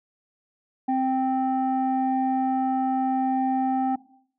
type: tone pair together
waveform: sine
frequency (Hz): 261.6 / 784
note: C4 / G5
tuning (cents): 0 / 0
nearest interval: octave + perfect fifth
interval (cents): 1900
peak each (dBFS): -22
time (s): 0.88-3.96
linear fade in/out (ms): 10
effects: noise-tail reverb RT60 0.6 s tail -19 dB re dry + tanh soft clip ceiling -17 dBFS